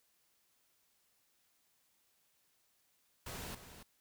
pink noise with echo, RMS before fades -45 dBFS, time 3.26-3.55 s, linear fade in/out 5 ms, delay 280 ms, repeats 1, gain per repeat -10 dB, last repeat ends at 3.83 s, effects white hiss -75 dBFS RMS until 4 s

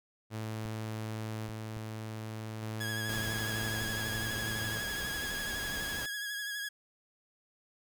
sawtooth tone with tremolo, 109.7 Hz, A2, 5 cents flat, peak -32 dBFS, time 0.3-4.82 s, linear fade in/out 50 ms, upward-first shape square, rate 0.43 Hz, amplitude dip 25%
clicks, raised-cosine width 5 ms, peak -34 dBFS, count 7, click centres 0.655 / 1.491 / 1.769 / 3.333 / 3.82 / 4.302 / 5.048 s
sawtooth tone with vibrato, 1661.2 Hz, G#6, in tune, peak -32 dBFS, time 2.8-6.69 s, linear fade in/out 10 ms, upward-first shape triangle, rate 12 Hz, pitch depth 42 cents each way
pink noise, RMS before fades -41 dBFS, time 3.09-6.06 s, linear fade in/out 2 ms
effects none

